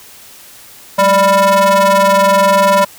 square ring-modulated tone, 199.6 Hz, G3, 32 cents sharp, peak -5 dBFS, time 0.98-2.85 s, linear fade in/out 10 ms, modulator 788 Hz, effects white hiss -38 dBFS RMS until 2.98 s

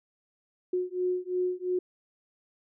sine beating tone pair, 362 / 364.9 Hz, F#4 / F#4, -38 / -24 cents, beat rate 2.9 Hz, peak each -30 dBFS, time 0.73-1.79 s, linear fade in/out 5 ms, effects none

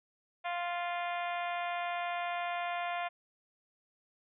harmonic tone, 349.2 Hz, F4, in tune, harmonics 2 / 3 / 4 / 5 / 6 / 7 / 8 / 9 / 10, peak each -35 / -41 / -44 / -45 / -44 / -45 / -51 / -53 / -53 dBFS, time 0.44-3.09 s, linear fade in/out 20 ms, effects none

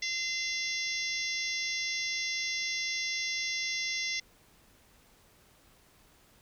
harmonic tone, 688 Hz, F5, 26 cents flat, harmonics 3 / 4 / 5 / 6 / 7 / 8 / 9, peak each -34 / -44 / -40 / -43 / -41 / -38 / -40 dBFS, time 0.02-4.2 s, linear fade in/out 5 ms, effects pink hiss -62 dBFS RMS until 6.41 s

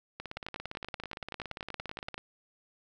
two click trains, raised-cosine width 0.3 ms, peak -23 / -22 dBFS, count 35 / 20, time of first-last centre 0.2-2.143 / 0.37-2.18 s, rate 17.5 / 10.5 Hz, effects none

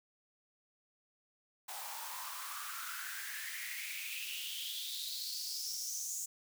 white noise with high-pass filter sweep, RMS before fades -42 dBFS, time 1.68-6.26 s, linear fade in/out 10 ms, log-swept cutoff 780 to 7000 Hz, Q 6.4, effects none

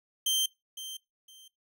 sawtooth tone with echo, 3136 Hz, G7, in tune, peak -22 dBFS, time 0.26-0.46 s, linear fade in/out 5 ms, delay 510 ms, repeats 2, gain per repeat -13 dB, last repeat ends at 1.48 s, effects noise-tail reverb RT60 0.2 s tail -21 dB re dry

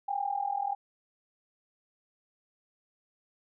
sine tone with amplitude modulation, 803 Hz, G5, 41 cents sharp, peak -25 dBFS, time 0.08-0.75 s, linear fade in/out 10 ms, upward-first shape sine, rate 40.6 Hz, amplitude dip 85%, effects none

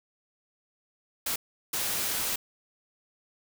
white noise bursts at uneven times, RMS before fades -30 dBFS, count 2, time 1.26-1.36 / 1.73-2.36 s, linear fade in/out 5 ms, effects none

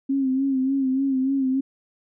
sine tone with vibrato, 267.2 Hz, C4, 36 cents sharp, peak -19 dBFS, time 0.09-1.61 s, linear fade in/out 10 ms, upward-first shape sine, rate 3.4 Hz, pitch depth 52 cents each way, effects none

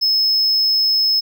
triangle tone, 5190 Hz, E8, 28 cents flat, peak -12 dBFS, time 0.01-1.21 s, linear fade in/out 20 ms, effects none

